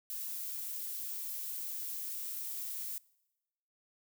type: noise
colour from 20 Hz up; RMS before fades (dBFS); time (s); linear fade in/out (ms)
violet; -40; 0.1-2.98; 0
effects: noise-tail reverb RT60 1.0 s tail -24 dB re dry